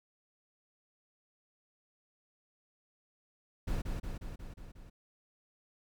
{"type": "noise with echo", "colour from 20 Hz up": "brown", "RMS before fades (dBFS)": -33, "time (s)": [3.67, 3.82], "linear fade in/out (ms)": 10, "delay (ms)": 180, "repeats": 6, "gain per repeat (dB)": -3, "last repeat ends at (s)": 4.9, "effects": []}